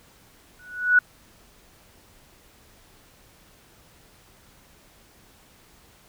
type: tone with exponential growth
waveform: sine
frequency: 1473 Hz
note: F#6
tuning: 8 cents flat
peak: -10 dBFS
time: 0.59-0.99 s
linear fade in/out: 5 ms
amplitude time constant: 86 ms
effects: pink hiss -55 dBFS RMS until 6.08 s